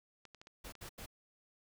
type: clicks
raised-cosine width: 0.2 ms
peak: -37 dBFS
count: 6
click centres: 0.253 / 0.347 / 0.415 / 0.471 / 0.665 / 0.753 s
type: noise bursts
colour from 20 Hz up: pink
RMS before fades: -48 dBFS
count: 3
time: 0.64-1.062 s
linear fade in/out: 10 ms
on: 84 ms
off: 85 ms
effects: none